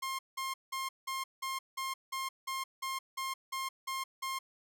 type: tone bursts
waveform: sawtooth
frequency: 1064 Hz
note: C6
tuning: 29 cents sharp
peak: -31 dBFS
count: 13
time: 0.02-4.39 s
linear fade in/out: 10 ms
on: 170 ms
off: 180 ms
effects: none